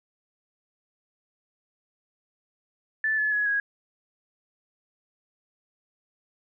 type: tone with pitch steps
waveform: sine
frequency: 1753 / 1717.9 / 1683.5 / 1649.8 Hz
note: A6 / A6 / G#6 / G#6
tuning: -7 / -42 / +23 / -12 cents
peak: -22 dBFS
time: 3.04-3.6 s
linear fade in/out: 2 ms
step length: 140 ms
effects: none